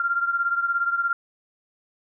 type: beating tone pair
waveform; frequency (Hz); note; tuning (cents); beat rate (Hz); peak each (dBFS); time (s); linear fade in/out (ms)
sine; 1384 / 1401; F6 / F6; -16 / +5; 17; -22 / -27; 0-1.13; 2
effects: none